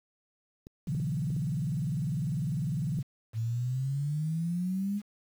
clicks, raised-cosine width 3 ms, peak -33 dBFS, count 7, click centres 0.669 / 0.873 / 0.95 / 1 / 1.304 / 1.365 / 2.988 s
sine tone with vibrato, 148.3 Hz, D3, 17 cents sharp, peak -28 dBFS, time 0.87-3.03 s, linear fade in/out 20 ms, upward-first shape square, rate 20 Hz, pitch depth 260 cents each way
sine exponential sweep, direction up, 110 to 208.7 Hz, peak -28 dBFS, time 3.33-5.02 s, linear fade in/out 50 ms
effects 9-bit

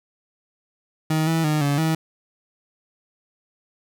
30% pulse tone with pitch steps, 157.2 / 162.9 / 152.4 / 142.8 / 160 Hz, D#3 / E3 / D#3 / D3 / D#3, +18 / -20 / -36 / -48 / +49 cents, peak -16 dBFS, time 1.1-1.95 s, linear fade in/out 5 ms, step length 170 ms, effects none

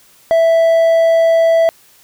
triangle tone, 659.3 Hz, E5, in tune, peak -6 dBFS, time 0.31-1.69 s, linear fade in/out 0 ms, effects white hiss -48 dBFS RMS until 2.03 s

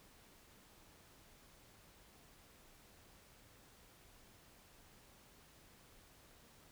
silence, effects pink hiss -64 dBFS RMS until 6.71 s

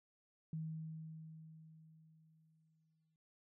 sine tone with exponential decay, 159 Hz, D#3, 38 cents sharp, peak -39 dBFS, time 0.53-3.16 s, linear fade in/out 2 ms, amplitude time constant 570 ms, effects none

